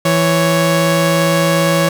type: tone pair together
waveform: sawtooth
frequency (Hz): 165.68 / 554.4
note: E3 / C#5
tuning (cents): +9 / 0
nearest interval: octave + major sixth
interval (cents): 2091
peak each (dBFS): -10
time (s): 0.05-1.89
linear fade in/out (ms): 5
effects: none